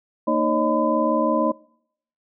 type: tone cluster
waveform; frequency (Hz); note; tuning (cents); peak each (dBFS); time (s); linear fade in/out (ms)
sine; 230.6 / 308.3 / 549 / 615 / 1010; A#3 / D#4 / C#5 / D#5 / B5; -19 / -16 / -17 / -20 / +39; -24; 0.27-1.52; 10
effects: noise-tail reverb RT60 0.7 s tail -24 dB re dry